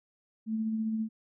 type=tone with tremolo; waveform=sine; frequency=220.4 Hz; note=A3; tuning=3 cents sharp; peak=-27 dBFS; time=0.46-1.09 s; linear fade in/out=50 ms; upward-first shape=sine; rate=15 Hz; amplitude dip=30%; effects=none